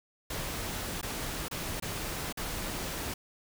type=noise with dropouts; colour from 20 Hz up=pink; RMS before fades=-36 dBFS; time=0.3-3.14 s; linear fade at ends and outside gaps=5 ms; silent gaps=1.014-1.028 / 1.484-1.511 / 1.8-1.823 / 2.326-2.372 s; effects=none